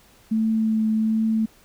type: tone with vibrato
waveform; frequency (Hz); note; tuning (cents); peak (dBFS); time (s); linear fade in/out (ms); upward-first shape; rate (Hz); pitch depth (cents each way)
sine; 220; A3; 0; -18; 0.31-1.46; 10; triangle; 1.3; 14
effects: pink hiss -54 dBFS RMS until 1.64 s